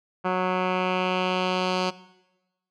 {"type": "tone with low-pass filter sweep", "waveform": "10% pulse", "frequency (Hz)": 183.9, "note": "F#3", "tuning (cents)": -10, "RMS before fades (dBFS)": -25, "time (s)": [0.24, 1.91], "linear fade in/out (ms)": 20, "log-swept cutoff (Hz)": [1700, 4500], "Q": 1.9, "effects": ["noise-tail reverb RT60 1.0 s tail -18 dB re dry"]}